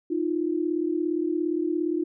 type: tone pair together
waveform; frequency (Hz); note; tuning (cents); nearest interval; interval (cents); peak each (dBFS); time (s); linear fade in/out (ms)
sine; 311.1 / 348.4; D#4 / F4; 0 / -4; major second; 196; -26; 0.1-2.04; 10
effects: none